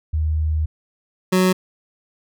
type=tone pair in turn; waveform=sine / 25% pulse; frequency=77.78 / 184.99 Hz; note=D#2 / F#3; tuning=0 / 0 cents; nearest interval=octave + minor third; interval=1500 cents; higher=second; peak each=-17 / -10 dBFS; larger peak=second; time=0.13-0.66 / 1.32-1.53 s; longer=first; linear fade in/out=10 ms; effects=none